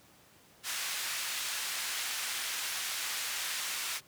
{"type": "band-pass noise", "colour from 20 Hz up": "pink", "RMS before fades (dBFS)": -36, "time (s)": [0.63, 4.01], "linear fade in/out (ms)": 50, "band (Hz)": [1700, 13000], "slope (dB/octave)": 12, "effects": ["pink hiss -60 dBFS RMS until 4.07 s", "high-pass 100 Hz 12 dB/octave"]}